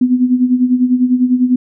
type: tone with tremolo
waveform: sine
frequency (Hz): 250.6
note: B3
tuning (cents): +25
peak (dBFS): -6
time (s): 0.01-1.56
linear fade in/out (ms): 5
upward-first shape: sine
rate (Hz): 10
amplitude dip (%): 70
effects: none